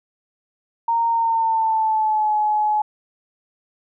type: tone with pitch glide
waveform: sine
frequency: 925 to 848.2 Hz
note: A#5 to G#5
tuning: -14 to +36 cents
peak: -16 dBFS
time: 0.88-2.82 s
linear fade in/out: 5 ms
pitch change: -150 cents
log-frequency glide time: 1.08-2.35 s
effects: none